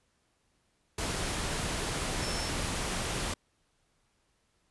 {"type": "tone in noise", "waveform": "sine", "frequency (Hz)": 5350, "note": "E8", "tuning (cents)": 25, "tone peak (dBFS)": -39, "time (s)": [2.22, 2.49], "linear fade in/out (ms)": 5, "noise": "pink", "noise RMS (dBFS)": -33, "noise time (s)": [0.98, 3.34], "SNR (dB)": -9, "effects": ["pink hiss -73 dBFS RMS until 4.7 s", "resampled to 24000 Hz"]}